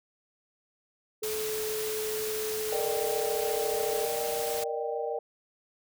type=tone; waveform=sine; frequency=432.1 Hz; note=A4; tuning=31 cents flat; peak=-31 dBFS; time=1.22-4.06 s; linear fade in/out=10 ms
type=noise; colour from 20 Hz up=white; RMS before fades=-36 dBFS; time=1.23-4.64 s; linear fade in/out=5 ms
type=chord; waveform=sine; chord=Eb major seventh; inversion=second; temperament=equal with one note detuned; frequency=466.2 / 587.3 / 614 / 784 Hz; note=Bb4 / D5 / Eb5 / G5; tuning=0 / 0 / -23 / 0 cents; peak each=-32 / -37 / -37 / -36 dBFS; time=2.72-5.19 s; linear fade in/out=5 ms
effects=none